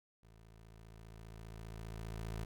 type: tone with level ramp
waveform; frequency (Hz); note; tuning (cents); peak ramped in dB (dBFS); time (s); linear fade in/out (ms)
20% pulse; 55; A1; 0; -55 to -34; 0.23-2.45; 5
effects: none